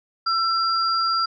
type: tone pair together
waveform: sine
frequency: 1342 / 4780 Hz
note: E6 / D8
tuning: +31 / +30 cents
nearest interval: octave + minor seventh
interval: 2199 cents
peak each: -20 / -24 dBFS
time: 0.26-1.26 s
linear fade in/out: 10 ms
effects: none